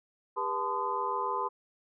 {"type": "tone cluster", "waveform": "sine", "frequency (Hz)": [400.6, 487.5, 876, 1022, 1228], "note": ["G4", "B4", "A5", "C6", "D#6"], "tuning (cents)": [38, -23, -8, -41, -23], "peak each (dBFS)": [-38, -39, -36, -31, -39], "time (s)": [0.36, 1.49], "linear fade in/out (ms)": 20, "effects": []}